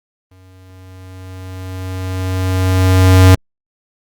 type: tone with exponential growth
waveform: square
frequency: 93.1 Hz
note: F#2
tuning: 11 cents sharp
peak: -3 dBFS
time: 0.31-3.35 s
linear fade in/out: 5 ms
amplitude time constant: 660 ms
effects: Opus 32 kbps